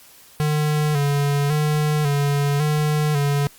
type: tone with vibrato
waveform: square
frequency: 146.83 Hz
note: D3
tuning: in tune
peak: -18 dBFS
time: 0.4-3.47 s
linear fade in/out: 0 ms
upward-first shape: square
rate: 0.91 Hz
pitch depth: 49 cents each way
effects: white hiss -48 dBFS RMS until 3.58 s + Opus 48 kbps